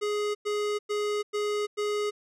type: tone bursts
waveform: square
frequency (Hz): 416.6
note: G#4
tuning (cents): +5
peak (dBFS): -27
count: 5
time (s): 0.01-2.11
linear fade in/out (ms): 20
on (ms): 340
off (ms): 100
effects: low-pass 8000 Hz 12 dB/octave